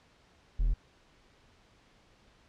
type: tone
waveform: triangle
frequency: 40.4 Hz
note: E1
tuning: 34 cents flat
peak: -22 dBFS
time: 0.59-0.74 s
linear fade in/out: 10 ms
effects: pink hiss -63 dBFS RMS until 2.48 s + low-pass 5000 Hz 12 dB/octave